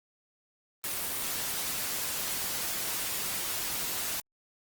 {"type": "noise", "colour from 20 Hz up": "white", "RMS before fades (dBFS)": -33, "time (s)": [0.84, 4.2], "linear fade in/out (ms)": 0, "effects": ["Opus 24 kbps"]}